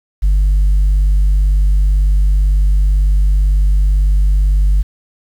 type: tone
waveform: sine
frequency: 49 Hz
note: G1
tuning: in tune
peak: -6 dBFS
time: 0.22-4.83 s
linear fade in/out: 20 ms
effects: tanh soft clip ceiling -7 dBFS + 7-bit